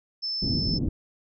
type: tone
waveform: sine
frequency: 5274 Hz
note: E8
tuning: in tune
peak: -27 dBFS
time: 0.22-0.79 s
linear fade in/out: 20 ms
type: low-pass noise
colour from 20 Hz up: white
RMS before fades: -27 dBFS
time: 0.42-0.89 s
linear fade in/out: 5 ms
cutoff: 270 Hz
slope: 24 dB/octave
effects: none